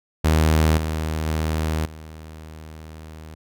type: tone with level steps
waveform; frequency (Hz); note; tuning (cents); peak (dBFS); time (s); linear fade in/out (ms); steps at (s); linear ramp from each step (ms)
sawtooth; 78.6; D#2; +18; -11 / -19 / -17 / -33; 0.24-3.35; 10; 0.77 / 1.26 / 1.85; 10
effects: none